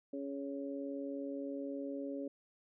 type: harmonic tone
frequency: 139.4 Hz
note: C#3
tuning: 10 cents sharp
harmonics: 2 / 3 / 4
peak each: -40 / -46 / -44 dBFS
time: 0.13-2.28 s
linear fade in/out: 5 ms
effects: none